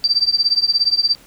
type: tone with tremolo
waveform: sine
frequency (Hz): 4673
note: D8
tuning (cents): -9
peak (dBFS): -9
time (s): 0.04-1.15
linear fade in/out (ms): 0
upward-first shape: triangle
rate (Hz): 17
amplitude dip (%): 100
effects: pink hiss -47 dBFS RMS until 1.26 s